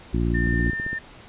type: harmonic tone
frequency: 58.2 Hz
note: A#1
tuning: 2 cents flat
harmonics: 1 / 2 / 3 / 4 / 5 / 6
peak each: -23 / -26 / -28 / -29 / -30 / -31 dBFS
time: 0.13-0.71 s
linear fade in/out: 10 ms
type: tone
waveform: sine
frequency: 1800 Hz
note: A6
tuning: 39 cents sharp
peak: -26 dBFS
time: 0.34-0.99 s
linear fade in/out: 10 ms
type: click train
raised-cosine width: 3 ms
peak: -20 dBFS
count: 8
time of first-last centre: 0.47-0.931 s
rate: 15.2 Hz
effects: pink hiss -46 dBFS RMS until 1.28 s + resampled to 8000 Hz